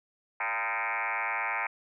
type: tone with frequency modulation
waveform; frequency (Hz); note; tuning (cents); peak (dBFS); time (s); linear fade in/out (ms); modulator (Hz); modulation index
sine; 1568; G6; 0; -28; 0.4-1.67; 5; 109; 7.5
effects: none